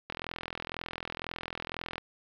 click train, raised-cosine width 0.3 ms, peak -19 dBFS, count 80, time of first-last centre 0.1-1.981 s, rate 42 Hz, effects low-pass 5000 Hz 12 dB/octave + 9-bit

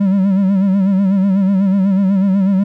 triangle tone with vibrato, 193.9 Hz, G3, 19 cents flat, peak -8 dBFS, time 0-2.64 s, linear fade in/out 10 ms, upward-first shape sine, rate 8.1 Hz, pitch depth 72 cents each way, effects none

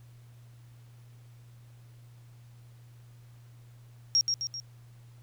sine tone with echo, 5588 Hz, F8, in tune, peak -20 dBFS, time 4.15-4.21 s, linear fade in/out 0 ms, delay 130 ms, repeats 3, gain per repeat -5 dB, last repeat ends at 4.6 s, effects added 119 Hz sine -50 dBFS peak until 5.22 s + pink hiss -65 dBFS RMS until 5.22 s

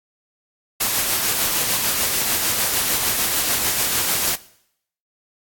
white noise with tremolo, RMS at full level -19 dBFS, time 0.8-4.36 s, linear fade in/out 10 ms, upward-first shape sine, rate 6.7 Hz, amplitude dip 30%, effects noise-tail reverb RT60 0.7 s tail -19 dB re dry + AAC 64 kbps

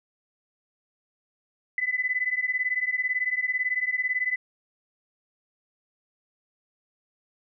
sine beating tone pair, 1997 / 2015 Hz, B6 / B6, +19 / +34 cents, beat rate 18 Hz, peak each -27 dBFS, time 1.78-4.36 s, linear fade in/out 2 ms, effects none

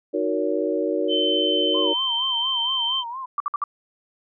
sine chord, D# minor seventh, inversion none, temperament equal with one note detuned, 311.1 / 370 / 466.2 / 564.7 Hz, D#4 / F#4 / A#4 / C#5, 0 / 0 / 0 / +32 cents, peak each -26 dBFS, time 0.13-1.94 s, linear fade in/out 20 ms
sine tone with pitch glide, 3074 to 3113 Hz, G7 to G7, -35 to -13 cents, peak -21 dBFS, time 1.08-3.04 s, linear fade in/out 50 ms, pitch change +22 cents, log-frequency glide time 1.86-2.07 s
sine tone with vibrato, 995 Hz, B5, 13 cents sharp, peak -29 dBFS, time 1.74-3.26 s, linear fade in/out 10 ms, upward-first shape sine, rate 4.3 Hz, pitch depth 130 cents each way
sine tone bursts, 1165 Hz, D6, 14 cents flat, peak -20 dBFS, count 4, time 3.38-3.639 s, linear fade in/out 2 ms, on 22 ms, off 57 ms
effects none

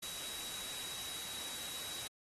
sine tone in noise, 3861 Hz, B7, 40 cents flat, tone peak -47 dBFS, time 0.02-2.08 s, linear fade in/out 10 ms, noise white, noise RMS -44 dBFS, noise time 0.02-2.08 s, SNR -6 dB, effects AAC 32 kbps

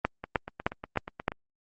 two click trains, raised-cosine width 0.5 ms, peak -9 / -21 dBFS, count 5 / 10, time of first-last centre 0.05-1.281 / 0.24-1.319 s, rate 3.25 / 8.34 Hz, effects Opus 24 kbps

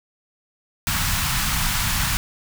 pink band-stop noise, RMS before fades -22 dBFS, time 0.87-2.17 s, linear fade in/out 0 ms, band 190 to 940 Hz, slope 24 dB/octave, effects none

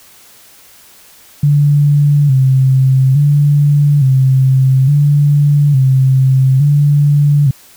sine tone with vibrato, 138.59 Hz, C#3, in tune, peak -6 dBFS, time 1.43-7.51 s, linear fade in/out 5 ms, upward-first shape square, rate 0.58 Hz, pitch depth 81 cents each way, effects white hiss -42 dBFS RMS until 7.76 s

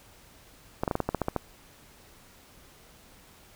clicks, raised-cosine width 1 ms, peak -12 dBFS, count 10, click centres 0.835 / 0.878 / 0.912 / 0.954 / 1.003 / 1.09 / 1.147 / 1.217 / 1.284 / 1.363 s, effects pink hiss -55 dBFS RMS until 3.55 s

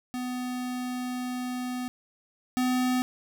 square tone pair in turn, 250 / 252.5 Hz, B3 / B3, +21 / +39 cents, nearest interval unison, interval 18 cents, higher second, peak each -31 / -24 dBFS, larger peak second, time 0.14-1.88 / 2.57-3.02 s, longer first, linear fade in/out 0 ms, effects none

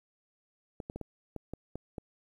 clicks, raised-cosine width 2 ms, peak -25 dBFS, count 8, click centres 0.802 / 0.899 / 0.96 / 1.013 / 1.363 / 1.536 / 1.756 / 1.982 s, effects 10-bit

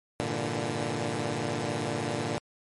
10% pulse chord, E half-diminished seventh, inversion first, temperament equal with one note detuned, 100.58 / 116.54 / 146.83 / 164.81 Hz, G2 / Bb2 / D3 / E3, +45 / 0 / 0 / 0 cents, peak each -30 / -24 / -25 / -30 dBFS, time 0.2-2.38 s, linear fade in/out 0 ms, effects low-pass 12000 Hz 12 dB/octave + MP3 48 kbps

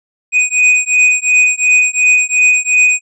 square beating tone pair, 2489 / 2491.8 Hz, D#7 / D#7, 0 / +2 cents, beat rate 2.8 Hz, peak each -12 dBFS, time 0.32-3.01 s, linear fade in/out 50 ms, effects resampled to 22050 Hz

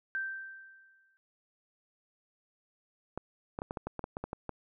sine tone with exponential decay, 1563 Hz, G6, 6 cents flat, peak -30 dBFS, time 0.15-1.17 s, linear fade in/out 0 ms, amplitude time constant 220 ms
clicks, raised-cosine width 1 ms, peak -22 dBFS, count 12, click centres 3.176 / 3.589 / 3.619 / 3.709 / 3.772 / 3.87 / 3.993 / 4.041 / 4.169 / 4.24 / 4.331 / 4.493 s
effects none

